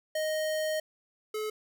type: tone pair in turn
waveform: square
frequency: 622.3 / 429.7 Hz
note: D#5 / A4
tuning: 0 / -41 cents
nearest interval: tritone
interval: 641 cents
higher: first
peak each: -29 / -32 dBFS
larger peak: first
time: 0.15-0.8 / 1.34-1.5 s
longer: first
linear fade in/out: 5 ms
effects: none